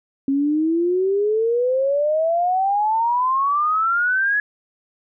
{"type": "exponential sweep", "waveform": "sine", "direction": "up", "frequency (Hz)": [270, 1700], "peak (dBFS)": -16, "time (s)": [0.28, 4.4], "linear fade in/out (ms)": 2, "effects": []}